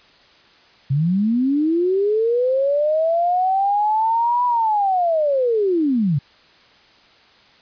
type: linear two-way sweep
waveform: sine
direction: up then down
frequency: 129.6 to 987.8 to 129.6 Hz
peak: -15 dBFS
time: 0.9-6.19 s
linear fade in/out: 10 ms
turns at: 4.45 s
effects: white hiss -51 dBFS RMS until 7.61 s + resampled to 11025 Hz